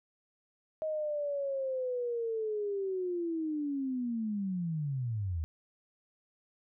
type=linear sweep; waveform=sine; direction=down; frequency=631 to 75.4 Hz; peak=-31 dBFS; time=0.82-5.44 s; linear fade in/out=0 ms; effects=none